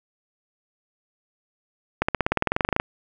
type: accelerating click train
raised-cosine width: 0.5 ms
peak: -5 dBFS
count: 17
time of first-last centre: 2.02-2.799 s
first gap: 65 ms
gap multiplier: 0.96
effects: none